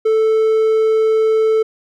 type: tone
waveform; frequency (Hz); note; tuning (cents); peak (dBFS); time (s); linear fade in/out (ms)
triangle; 440; A4; 0; -9; 0.05-1.63; 10
effects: none